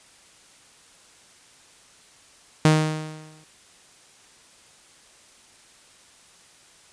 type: tone with exponential decay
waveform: sawtooth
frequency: 155.56 Hz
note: D#3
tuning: in tune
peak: -8 dBFS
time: 2.65-3.44 s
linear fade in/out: 2 ms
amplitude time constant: 170 ms
effects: white hiss -53 dBFS RMS until 6.92 s + resampled to 22050 Hz